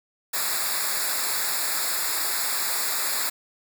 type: noise with comb filter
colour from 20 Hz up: white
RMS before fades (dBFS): -26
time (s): 0.33-3.3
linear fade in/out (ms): 10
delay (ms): 0.33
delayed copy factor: -1
effects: none